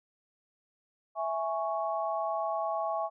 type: chord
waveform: sine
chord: C# minor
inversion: first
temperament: equal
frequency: 659.3 / 830.6 / 1108.7 Hz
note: E5 / G#5 / C#6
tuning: 0 / 0 / 0 cents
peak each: -32 / -34 / -35 dBFS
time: 1.15-3.1 s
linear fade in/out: 50 ms
effects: none